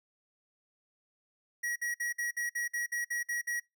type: tone bursts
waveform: square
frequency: 1910 Hz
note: A#6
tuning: 42 cents sharp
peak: -32 dBFS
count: 11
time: 1.63-3.6 s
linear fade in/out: 10 ms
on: 130 ms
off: 54 ms
effects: noise-tail reverb RT60 0.2 s tail -25 dB re dry